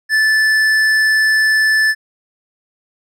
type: tone with tanh clipping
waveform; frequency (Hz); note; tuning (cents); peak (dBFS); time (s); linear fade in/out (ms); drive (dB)
sine; 1749; A6; -11; -12; 0.09-1.95; 50; 11
effects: none